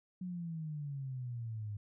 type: exponential sweep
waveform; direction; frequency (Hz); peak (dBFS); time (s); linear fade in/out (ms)
sine; down; 185 to 101.9; -38; 0.21-1.77; 5
effects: none